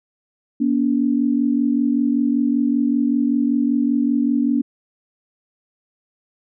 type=tone pair together; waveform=sine; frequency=240 / 285.2 Hz; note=B3 / C#4; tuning=-49 / +49 cents; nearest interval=minor third; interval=298 cents; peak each=-18 dBFS; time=0.6-4.62 s; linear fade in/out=10 ms; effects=none